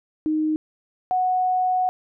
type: tone pair in turn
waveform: sine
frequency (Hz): 310 / 737.3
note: D#4 / F#5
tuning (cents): -6 / -6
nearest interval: octave + minor third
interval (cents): 1500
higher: second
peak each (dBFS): -19 / -18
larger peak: second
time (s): 0.26-0.56 / 1.11-1.89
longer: second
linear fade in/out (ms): 0
effects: none